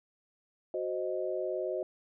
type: chord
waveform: sine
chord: C diminished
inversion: second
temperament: equal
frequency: 370 / 523.3 / 622.3 Hz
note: Gb4 / C5 / Eb5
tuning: 0 / 0 / 0 cents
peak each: -35 / -36 / -35 dBFS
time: 0.74-1.83 s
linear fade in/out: 2 ms
effects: none